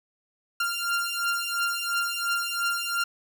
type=beating tone pair; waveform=sawtooth; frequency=1390 / 1392.9 Hz; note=F6 / F6; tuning=-9 / -5 cents; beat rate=2.9 Hz; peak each=-25 dBFS; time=0.6-3.04 s; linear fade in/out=5 ms; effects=none